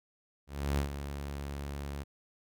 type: tone with ADSR envelope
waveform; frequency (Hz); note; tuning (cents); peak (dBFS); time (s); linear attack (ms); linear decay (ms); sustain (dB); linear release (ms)
sawtooth; 70.7; C#2; +35; -23; 0.47-2.04; 310; 99; -10; 20
effects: none